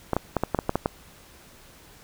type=clicks; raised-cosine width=1 ms; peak=-8 dBFS; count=9; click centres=0.133 / 0.166 / 0.367 / 0.436 / 0.547 / 0.589 / 0.694 / 0.756 / 0.859 s; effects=pink hiss -51 dBFS RMS until 2.03 s